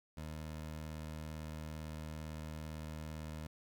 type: tone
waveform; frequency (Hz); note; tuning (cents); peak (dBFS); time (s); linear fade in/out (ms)
20% pulse; 77.78; D#2; 0; -38; 0.17-3.47; 5
effects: 12-bit